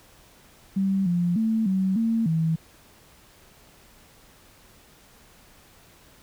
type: tone with pitch steps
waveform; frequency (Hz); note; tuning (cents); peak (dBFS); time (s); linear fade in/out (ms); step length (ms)
sine; 193.7 / 174.7 / 222.2 / 189.8 / 226.8 / 161.6; G3 / F3 / A3 / F#3 / A#3 / E3; -20 / +1 / +17 / +44 / -47 / -34; -20; 0.76-2.56; 10; 300
effects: pink hiss -54 dBFS RMS until 6.22 s